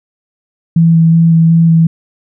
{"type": "tone with vibrato", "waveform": "sine", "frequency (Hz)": 164.81, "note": "E3", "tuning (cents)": 0, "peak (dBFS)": -4, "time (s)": [0.76, 1.87], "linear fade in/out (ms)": 5, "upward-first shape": "square", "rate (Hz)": 2.7, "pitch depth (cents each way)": 10, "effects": []}